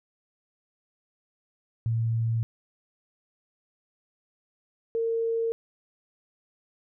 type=tone pair in turn; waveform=sine; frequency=114.2 / 456.8 Hz; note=A#2 / A#4; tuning=-35 / -35 cents; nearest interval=2 octaves; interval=2400 cents; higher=second; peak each=-23 / -24 dBFS; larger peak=first; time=1.86-2.43 / 4.95-5.52 s; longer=neither; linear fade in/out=0 ms; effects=none